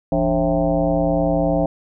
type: tone with frequency modulation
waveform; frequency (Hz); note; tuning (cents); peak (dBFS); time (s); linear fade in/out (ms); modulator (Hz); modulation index
sine; 415.3; G#4; 0; -15; 0.12-1.66; 2; 123; 2.6
effects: none